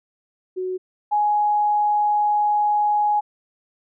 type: tone pair in turn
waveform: sine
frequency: 370 / 835 Hz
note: F#4 / G#5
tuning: 0 / +9 cents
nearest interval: octave + major second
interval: 1409 cents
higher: second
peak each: -23 / -16 dBFS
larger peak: second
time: 0.56-0.78 / 1.11-3.21 s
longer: second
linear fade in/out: 20 ms
effects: none